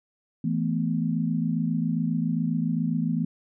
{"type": "chord", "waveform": "sine", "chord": "E suspended fourth", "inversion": "none", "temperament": "just", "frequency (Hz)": [164.81, 219.8, 247.2], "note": ["E3", "A3", "B3"], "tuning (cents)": [0, -2, 2], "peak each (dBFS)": [-26, -28, -28], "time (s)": [0.44, 3.25], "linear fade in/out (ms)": 5, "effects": []}